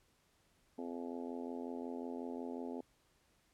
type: harmonic tone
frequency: 85.5 Hz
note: F2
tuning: 36 cents flat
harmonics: 3 / 4 / 5 / 6 / 7 / 8 / 9 / 10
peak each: -43 / -49 / -47 / -53 / -54 / -54 / -58 / -55 dBFS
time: 0.78-2.81 s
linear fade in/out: 5 ms
effects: pink hiss -73 dBFS RMS until 3.53 s + low-pass 12000 Hz 12 dB/octave